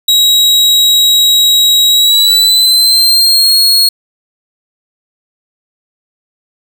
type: tone with pitch glide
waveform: 40% pulse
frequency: 3836 to 4306 Hz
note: A#7 to C8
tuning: +49 to +49 cents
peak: -4 dBFS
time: 0.08-3.89 s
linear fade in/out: 5 ms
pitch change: +200 cents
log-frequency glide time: 1.89-3.6 s
effects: none